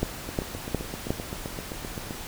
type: two click trains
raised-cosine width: 2 ms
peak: -11 / -20 dBFS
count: 4 / 15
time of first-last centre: 0.03-1.105 / 0.29-2.108 s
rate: 2.79 / 7.7 Hz
effects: pink hiss -38 dBFS RMS until 2.27 s